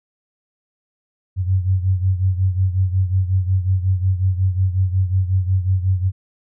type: beating tone pair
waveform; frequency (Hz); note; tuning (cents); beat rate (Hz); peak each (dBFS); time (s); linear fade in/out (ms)
sine; 92.5 / 98; F#2 / G2; 0 / 0; 5.5; -16 / -21; 1.36-6.12; 50
effects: none